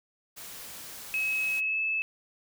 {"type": "noise", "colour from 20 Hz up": "white", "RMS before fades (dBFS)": -43, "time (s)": [0.36, 1.61], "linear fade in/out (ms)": 20}
{"type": "tone with pitch glide", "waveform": "sine", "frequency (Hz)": [2566, 2611], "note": ["E7", "E7"], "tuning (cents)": [-47, -17], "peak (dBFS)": -26, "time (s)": [1.14, 2.02], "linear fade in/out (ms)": 0, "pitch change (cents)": 30, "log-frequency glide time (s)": [1.56, 1.79]}
{"effects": []}